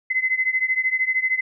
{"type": "beating tone pair", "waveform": "sine", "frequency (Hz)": [2040, 2053], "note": ["C7", "C7"], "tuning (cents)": [-44, -33], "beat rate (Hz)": 13, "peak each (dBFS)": [-21, -23], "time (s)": [0.1, 1.41], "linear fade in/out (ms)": 10, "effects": []}